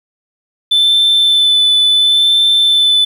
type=tone with vibrato; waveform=sine; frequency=3520 Hz; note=A7; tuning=in tune; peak=-5 dBFS; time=0.71-3.05 s; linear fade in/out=10 ms; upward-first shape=sine; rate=0.71 Hz; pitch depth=14 cents each way; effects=tanh soft clip ceiling -6 dBFS + 7-bit